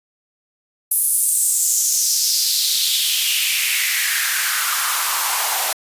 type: noise with high-pass filter sweep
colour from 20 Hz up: white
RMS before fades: -18 dBFS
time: 0.91-5.73 s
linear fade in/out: 5 ms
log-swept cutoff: 11000 to 730 Hz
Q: 3.4
effects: resampled to 32000 Hz